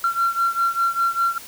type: beating tone pair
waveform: sine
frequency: 1365 / 1370 Hz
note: F6 / F6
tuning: -40 / -34 cents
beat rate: 5 Hz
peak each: -19 / -21 dBFS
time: 0.04-1.38 s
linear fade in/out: 2 ms
effects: tanh soft clip ceiling -13 dBFS + white hiss -40 dBFS RMS until 1.47 s